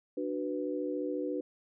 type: chord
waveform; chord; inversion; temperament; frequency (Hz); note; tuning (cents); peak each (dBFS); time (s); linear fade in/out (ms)
sine; B minor; first; just; 296.3 / 370.4 / 493.9; D4 / F#4 / B4; +15 / +2 / 0; -35 / -37 / -36; 0.17-1.41; 5
effects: none